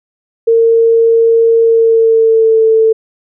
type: tone with pitch glide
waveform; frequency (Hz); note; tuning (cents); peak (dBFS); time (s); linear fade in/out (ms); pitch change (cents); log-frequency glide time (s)
sine; 457.2 to 444.4; A#4 to A4; -34 to +17; -5; 0.47-2.93; 10; -49; 1.61-2.64
effects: none